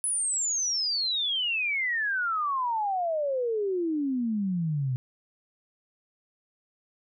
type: exponential sweep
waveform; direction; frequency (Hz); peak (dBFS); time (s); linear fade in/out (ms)
sine; down; 10330 to 123.47; -25; 0.04-4.96; 0
effects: none